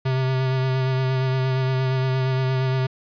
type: tone with vibrato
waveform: square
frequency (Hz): 130.81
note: C3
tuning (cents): 0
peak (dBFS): -20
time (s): 0.05-2.87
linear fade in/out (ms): 10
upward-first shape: sine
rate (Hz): 8.6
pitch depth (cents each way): 20
effects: resampled to 11025 Hz + 9-bit